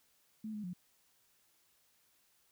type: tone with pitch steps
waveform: sine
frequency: 217.5 / 210.5 / 178.9 Hz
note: A3 / G#3 / F3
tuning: -20 / +24 / +42 cents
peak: -39 dBFS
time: 0.44-0.734 s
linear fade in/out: 5 ms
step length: 98 ms
effects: white hiss -72 dBFS RMS until 2.51 s